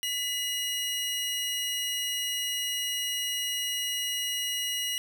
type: tone pair together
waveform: sawtooth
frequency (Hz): 2000 / 2880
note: B6 / F#7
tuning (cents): +21 / -47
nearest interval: tritone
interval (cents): 632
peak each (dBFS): -34 / -26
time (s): 0.03-4.98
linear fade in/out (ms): 0
effects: none